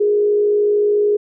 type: tone with frequency modulation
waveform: sine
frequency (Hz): 415.3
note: G#4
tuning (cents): 0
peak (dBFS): -12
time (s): 0-1.17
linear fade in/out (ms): 10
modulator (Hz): 53.5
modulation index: 0.31
effects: none